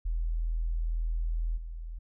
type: tone with level steps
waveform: sine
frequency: 41 Hz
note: E1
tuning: 9 cents flat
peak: -27 / -36 dBFS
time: 0.05-1.99 s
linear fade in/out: 10 ms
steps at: 1.56 s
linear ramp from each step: 20 ms
effects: none